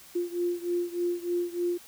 sine beating tone pair, 348.7 / 352 Hz, F4 / F4, -3 / +14 cents, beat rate 3.3 Hz, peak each -29 / -31 dBFS, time 0.15-1.78 s, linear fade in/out 10 ms, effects white hiss -51 dBFS RMS until 1.87 s

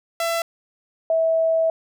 sawtooth / sine tone pair in turn, 670 / 650.9 Hz, E5 / E5, +28 / -22 cents, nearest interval minor second, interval 50 cents, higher first, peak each -17 / -16 dBFS, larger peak second, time 0.2-0.42 / 1.1-1.7 s, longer second, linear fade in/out 2 ms, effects none

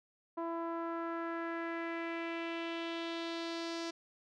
sawtooth tone with low-pass filter sweep, 333.8 Hz, E4, 22 cents sharp, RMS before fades -39 dBFS, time 0.37-3.91 s, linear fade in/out 10 ms, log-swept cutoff 980 to 5300 Hz, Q 2.5, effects none

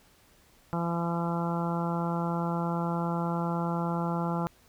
harmonic tone, 169.8 Hz, F3, 48 cents flat, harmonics 1 / 2 / 3 / 4 / 5 / 6 / 7 / 8, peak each -29 / -37 / -38 / -39 / -36 / -39 / -42 / -40 dBFS, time 0.73-4.47 s, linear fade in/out 0 ms, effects pink hiss -61 dBFS RMS until 4.68 s

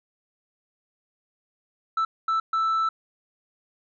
sine tone bursts at uneven times, 1321 Hz, E6, 3 cents sharp, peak -18 dBFS, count 3, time 1.97-2.05 / 2.28-2.4 / 2.53-2.89 s, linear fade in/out 5 ms, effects tanh soft clip ceiling -20 dBFS

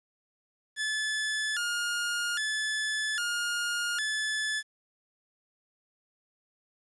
sawtooth tone with vibrato, 1568 Hz, G6, in tune, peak -25 dBFS, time 0.76-4.63 s, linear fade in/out 50 ms, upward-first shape square, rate 0.62 Hz, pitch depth 170 cents each way, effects resampled to 24000 Hz + 10-bit

